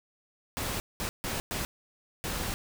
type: noise bursts at uneven times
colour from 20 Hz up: pink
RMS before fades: -33 dBFS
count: 5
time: 0.57-0.8 / 1-1.09 / 1.24-1.4 / 1.51-1.65 / 2.24-2.54 s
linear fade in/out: 0 ms
effects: none